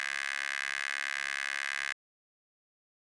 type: tone with high-pass filter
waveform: 15% pulse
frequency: 69.3 Hz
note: C#2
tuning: in tune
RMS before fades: -35 dBFS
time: 0-1.93 s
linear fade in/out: 0 ms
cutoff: 1800 Hz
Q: 4.6
effects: resampled to 22050 Hz + 10-bit